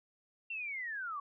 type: linear sweep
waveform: sine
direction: down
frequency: 2745 to 1100 Hz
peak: -37 dBFS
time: 0.5-1.2 s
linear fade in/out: 5 ms
effects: none